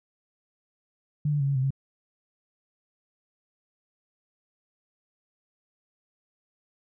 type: tone with pitch steps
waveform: sine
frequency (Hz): 148.4 / 146.4 / 138.1 / 139.7 / 130.3 / 135.8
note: D3 / D3 / C#3 / C#3 / C3 / C#3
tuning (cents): +18 / -5 / -6 / +14 / -7 / -35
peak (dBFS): -22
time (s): 1.25-1.706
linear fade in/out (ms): 5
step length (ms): 76
effects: none